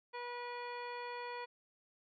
harmonic tone, 485.4 Hz, B4, 30 cents flat, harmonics 1 / 2 / 3 / 4 / 5 / 6 / 7 / 9, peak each -46 / -44 / -54 / -51 / -52 / -63 / -59 / -58 dBFS, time 0.13-1.46 s, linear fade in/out 20 ms, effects none

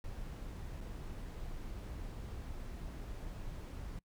brown noise with dropouts, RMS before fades -44 dBFS, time 0.04-3.99 s, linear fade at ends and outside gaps 1 ms, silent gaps 0.806-0.81 s, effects noise-tail reverb RT60 0.1 s tail -25 dB re dry

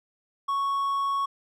triangle tone, 1108.7 Hz, C#6, in tune, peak -22 dBFS, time 0.48-1.26 s, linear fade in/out 10 ms, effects none

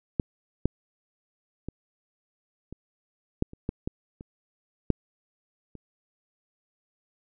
clicks, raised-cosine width 3 ms, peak -10 / -9 / -21 / -26 / -10 / -30 / -15 / -16 / -28 / -7 / -29 dBFS, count 11, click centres 0.198 / 0.656 / 1.686 / 2.726 / 3.424 / 3.534 / 3.691 / 3.875 / 4.209 / 4.903 / 5.753 s, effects none

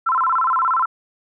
sine tone with vibrato, 1174.7 Hz, D6, in tune, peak -15 dBFS, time 0.06-0.86 s, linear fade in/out 10 ms, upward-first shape square, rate 17 Hz, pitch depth 230 cents each way, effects none

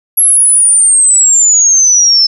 sine exponential sweep, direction down, 11340 to 5250 Hz, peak -4 dBFS, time 0.17-2.27 s, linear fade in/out 10 ms, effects none

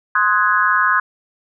sine chord, Ab dominant seventh, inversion first, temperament equal with one note detuned, 1046.5 / 1256.8 / 1480 / 1661.2 Hz, C6 / Eb6 / Gb6 / Ab6, 0 / +17 / 0 / 0 cents, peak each -18 dBFS, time 0.15-1 s, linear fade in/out 5 ms, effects none

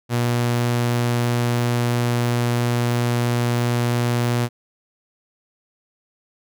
sawtooth tone, 120.2 Hz, B2, 46 cents flat, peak -14 dBFS, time 0.09-4.49 s, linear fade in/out 50 ms, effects none

